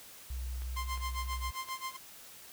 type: tone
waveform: sine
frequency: 62.7 Hz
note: B1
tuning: 27 cents sharp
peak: -35 dBFS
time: 0.3-1.51 s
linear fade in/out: 5 ms
type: click train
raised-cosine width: 0.3 ms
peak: -35 dBFS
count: 4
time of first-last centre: 0.62-1.688 s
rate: 2.81 Hz
type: tone with tremolo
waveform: sawtooth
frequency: 1048 Hz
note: C6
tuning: 2 cents sharp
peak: -31 dBFS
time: 0.76-1.97 s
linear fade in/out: 10 ms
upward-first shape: sine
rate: 7.5 Hz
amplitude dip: 90%
effects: white hiss -52 dBFS RMS until 2.52 s